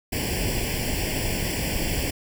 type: noise with comb filter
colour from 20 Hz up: pink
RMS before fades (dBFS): -26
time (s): 0.12-2.11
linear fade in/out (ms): 10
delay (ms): 0.39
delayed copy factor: +0.95
effects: none